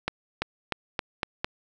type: accelerating click train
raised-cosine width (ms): 0.3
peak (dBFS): -10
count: 6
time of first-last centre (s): 0.08-1.445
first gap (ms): 340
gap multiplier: 0.89
effects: none